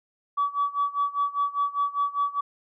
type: tone with tremolo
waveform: sine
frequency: 1143 Hz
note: D6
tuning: 47 cents flat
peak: -19 dBFS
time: 0.37-2.41 s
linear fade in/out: 10 ms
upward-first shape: sine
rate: 5 Hz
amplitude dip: 90%
effects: tanh soft clip ceiling -16 dBFS